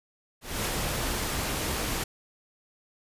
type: noise with ADSR envelope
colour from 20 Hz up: pink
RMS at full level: -28 dBFS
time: 0.41-2.04 s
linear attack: 240 ms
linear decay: 34 ms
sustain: -2 dB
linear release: 5 ms
effects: resampled to 32000 Hz